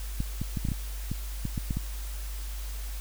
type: clicks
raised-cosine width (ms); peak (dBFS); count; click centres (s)
5; -17; 11; 0.204 / 0.416 / 0.572 / 0.651 / 0.687 / 0.718 / 1.116 / 1.453 / 1.578 / 1.708 / 1.77
effects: added 50 Hz sine -33 dBFS peak until 3 s + white hiss -45 dBFS RMS until 3 s